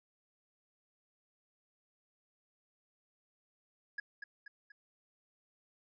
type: tone with echo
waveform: triangle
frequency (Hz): 1674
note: G#6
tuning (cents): +13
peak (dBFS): -34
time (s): 3.98-4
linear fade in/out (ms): 5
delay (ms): 240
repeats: 3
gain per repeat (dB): -6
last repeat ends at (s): 4.72
effects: resampled to 16000 Hz